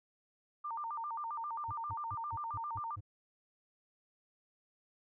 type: tone with vibrato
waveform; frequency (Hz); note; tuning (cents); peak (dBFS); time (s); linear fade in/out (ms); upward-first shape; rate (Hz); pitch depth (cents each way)
sine; 1044; C6; -4; -37; 0.64-2.96; 10; square; 7.5; 230
type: tone bursts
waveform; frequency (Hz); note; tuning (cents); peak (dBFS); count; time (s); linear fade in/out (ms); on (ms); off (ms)
triangle; 100.9; G#2; -49; -39; 7; 1.68-3.008; 10; 44; 170
effects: none